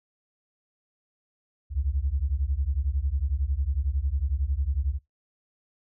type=beating tone pair; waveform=sine; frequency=63.9 / 74.9 Hz; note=C2 / D2; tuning=-40 / +35 cents; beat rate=11 Hz; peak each=-26 dBFS; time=1.7-4.99 s; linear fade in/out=50 ms; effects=noise-tail reverb RT60 0.2 s tail -23 dB re dry + tanh soft clip ceiling -16 dBFS